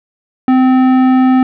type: tone with tanh clipping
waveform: sine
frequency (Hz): 258.2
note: C4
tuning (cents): -23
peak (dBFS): -8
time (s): 0.48-1.43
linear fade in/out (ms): 2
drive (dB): 14
effects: none